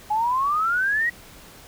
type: exponential sweep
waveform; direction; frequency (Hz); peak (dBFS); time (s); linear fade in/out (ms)
sine; up; 830.6 to 1940; -19; 0.1-1.1; 10
effects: pink hiss -46 dBFS RMS until 1.67 s